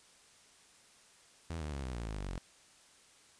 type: tone with pitch steps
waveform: sawtooth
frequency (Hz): 82.41 / 75.57 / 69.3 / 63.55 / 58.27 / 53.44 / 49 / 44.93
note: E2 / D#2 / C#2 / C2 / A#1 / A1 / G1 / F1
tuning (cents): 0 / -50 / 0 / -50 / 0 / -50 / 0 / +50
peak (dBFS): -34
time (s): 1.5-2.38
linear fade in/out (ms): 0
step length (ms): 110
effects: white hiss -62 dBFS RMS until 3.39 s + resampled to 22050 Hz